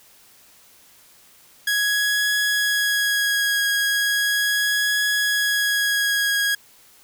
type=tone with vibrato; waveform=sawtooth; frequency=1661.2 Hz; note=G#6; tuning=in tune; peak=-15 dBFS; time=1.67-6.55 s; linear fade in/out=5 ms; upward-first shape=triangle; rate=0.37 Hz; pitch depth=16 cents each way; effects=white hiss -52 dBFS RMS until 7.03 s